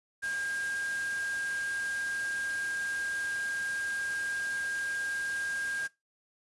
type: tone in noise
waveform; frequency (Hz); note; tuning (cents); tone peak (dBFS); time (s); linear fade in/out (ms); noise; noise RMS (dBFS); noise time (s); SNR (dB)
sine; 1612; G6; +48; -31; 0.22-5.88; 20; white; -43; 0.22-5.88; +9
effects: noise-tail reverb RT60 0.2 s tail -20 dB re dry + resampled to 24000 Hz